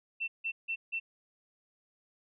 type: tone bursts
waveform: sine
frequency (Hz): 2689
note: E7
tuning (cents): +34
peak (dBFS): -31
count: 4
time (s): 0.2-1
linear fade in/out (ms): 20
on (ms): 80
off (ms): 160
effects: none